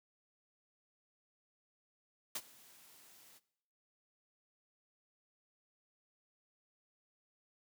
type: noise with ADSR envelope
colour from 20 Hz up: white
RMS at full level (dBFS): -38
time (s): 2.35-3.4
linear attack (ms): 5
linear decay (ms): 52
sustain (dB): -23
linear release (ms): 31
effects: noise-tail reverb RT60 0.8 s tail -20 dB re dry + high-pass 100 Hz 12 dB/octave

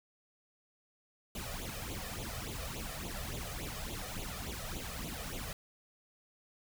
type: noise with flanger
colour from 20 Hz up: pink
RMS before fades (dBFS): -41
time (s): 1.35-5.53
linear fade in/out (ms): 2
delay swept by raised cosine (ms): 0.28 to 1.68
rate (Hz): 3.5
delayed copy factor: +0.8
effects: none

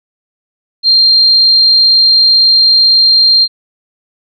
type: tone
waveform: sine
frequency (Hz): 4186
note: C8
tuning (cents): 0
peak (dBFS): -4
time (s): 0.83-3.48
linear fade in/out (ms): 50
effects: none

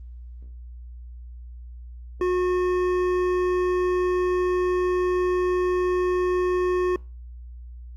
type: tone with hard clipping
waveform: sine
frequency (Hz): 362.6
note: F#4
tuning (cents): -35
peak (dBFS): -22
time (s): 2.21-6.96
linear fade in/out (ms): 2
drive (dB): 11
effects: added 60 Hz sine -37 dBFS peak until 7.96 s + Opus 24 kbps

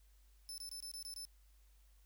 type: tone bursts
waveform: 25% pulse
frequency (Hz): 5274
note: E8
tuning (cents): 0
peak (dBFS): -40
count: 7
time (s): 0.49-1.251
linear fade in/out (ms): 0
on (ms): 89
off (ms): 23
effects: added 50 Hz sine -63 dBFS peak until 2.05 s + white hiss -75 dBFS RMS until 2.05 s

